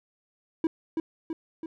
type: tone with echo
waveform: triangle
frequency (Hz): 323.9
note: E4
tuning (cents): -30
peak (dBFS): -19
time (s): 0.64-0.67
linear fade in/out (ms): 2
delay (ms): 330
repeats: 3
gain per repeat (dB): -4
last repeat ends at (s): 1.66
effects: none